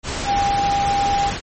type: tone in noise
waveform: sine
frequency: 802 Hz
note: G5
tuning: 39 cents sharp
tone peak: -16 dBFS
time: 0.25-1.32 s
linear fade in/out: 50 ms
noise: pink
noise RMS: -25 dBFS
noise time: 0.03-1.41 s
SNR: +6 dB
effects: MP3 32 kbps